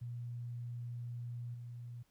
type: tone with level steps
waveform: sine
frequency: 120 Hz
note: B2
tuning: 49 cents flat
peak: -40 / -44 dBFS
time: 0.01-2.03 s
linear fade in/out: 10 ms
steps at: 1.54 s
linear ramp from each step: 5 ms
effects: pink hiss -75 dBFS RMS until 2.1 s